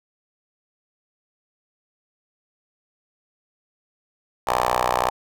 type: ring-modulated tone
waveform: 10% pulse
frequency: 61.7 Hz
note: B1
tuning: 1 cent flat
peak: -8 dBFS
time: 4.47-5.1 s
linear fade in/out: 5 ms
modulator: 845 Hz
effects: none